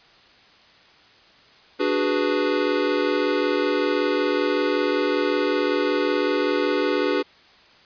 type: chord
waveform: square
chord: G# half-diminished seventh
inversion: second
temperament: equal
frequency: 293.7 / 370 / 415.3 / 493.9 Hz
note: D4 / F#4 / G#4 / B4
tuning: 0 / 0 / 0 / 0 cents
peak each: -26 dBFS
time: 1.79-7.23 s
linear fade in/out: 20 ms
effects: white hiss -52 dBFS RMS until 7.85 s + resampled to 11025 Hz